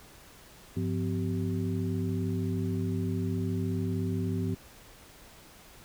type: tone cluster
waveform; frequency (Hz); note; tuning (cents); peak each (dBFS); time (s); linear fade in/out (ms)
sine; 100.3 / 173.9 / 253.4 / 383.6; G2 / F3 / B3 / G4; +40 / -7 / +45 / -37; -31 / -33 / -34 / -38; 0.76-4.55; 10
effects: pink hiss -53 dBFS RMS until 5.84 s